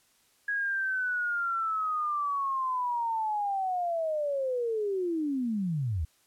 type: linear sweep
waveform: sine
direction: down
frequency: 1661.2 to 70.2 Hz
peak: -27 dBFS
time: 0.48-6.05 s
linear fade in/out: 5 ms
effects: white hiss -66 dBFS RMS until 6.26 s + low-pass 12000 Hz 12 dB/octave